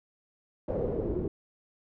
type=noise with low-pass filter sweep; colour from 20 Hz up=pink; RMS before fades=-31 dBFS; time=0.68-1.28 s; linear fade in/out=5 ms; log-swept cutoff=540 to 360 Hz; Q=3.9; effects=none